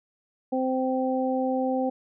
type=harmonic tone; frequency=259.5 Hz; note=C4; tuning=14 cents flat; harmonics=1 / 2 / 3; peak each=-26 / -27 / -30 dBFS; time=0.52-1.9 s; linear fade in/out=10 ms; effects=none